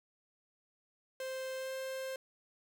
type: tone with pitch glide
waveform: 45% pulse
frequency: 523.3 to 526.9 Hz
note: C5 to C5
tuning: 0 to +12 cents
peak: -38 dBFS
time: 1.2-2.16 s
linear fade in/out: 2 ms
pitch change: +12 cents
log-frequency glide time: 1.56-1.74 s
effects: none